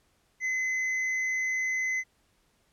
triangle tone with hard clipping, 2039 Hz, C7, 45 cents flat, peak -28 dBFS, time 0.4-2.04 s, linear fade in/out 50 ms, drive 8 dB, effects pink hiss -69 dBFS RMS until 2.72 s + low-pass 12000 Hz 12 dB/octave

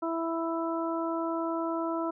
harmonic tone, 330.1 Hz, E4, 2 cents sharp, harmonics 1 / 2 / 3 / 4, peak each -31 / -34 / -36 / -37 dBFS, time 0.02-2.11 s, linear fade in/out 10 ms, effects none

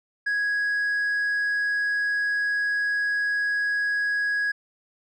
triangle tone with hard clipping, 1661.2 Hz, G#6, in tune, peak -21 dBFS, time 0.26-4.52 s, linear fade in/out 10 ms, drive 1 dB, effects none

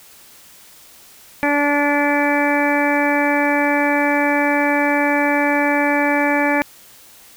harmonic tone, 289.2 Hz, D4, 27 cents flat, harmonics 1 / 2 / 3 / 4 / 5 / 6 / 7 / 8, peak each -19 / -21 / -21 / -30 / -29 / -22 / -28 / -23 dBFS, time 1.43-6.62 s, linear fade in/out 0 ms, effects white hiss -45 dBFS RMS until 7.36 s

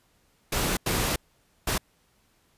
pink noise bursts at uneven times, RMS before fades -26 dBFS, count 3, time 0.52-0.77 / 0.86-1.16 / 1.67-1.78 s, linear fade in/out 5 ms, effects pink hiss -66 dBFS RMS until 2.57 s + resampled to 32000 Hz

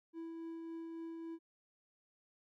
triangle tone with tremolo, 329.6 Hz, E4, in tune, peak -40 dBFS, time 0.13-1.39 s, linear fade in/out 50 ms, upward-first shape triangle, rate 3.6 Hz, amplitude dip 25%, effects none

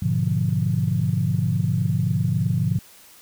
sine chord, G# diminished seventh, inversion none, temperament equal, 103.83 / 123.47 / 146.83 / 174.61 Hz, G#2 / B2 / D3 / F3, 0 / 0 / 0 / 0 cents, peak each -24 dBFS, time 0.02-2.79 s, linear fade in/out 5 ms, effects tanh soft clip ceiling -8 dBFS + white hiss -49 dBFS RMS until 3.21 s

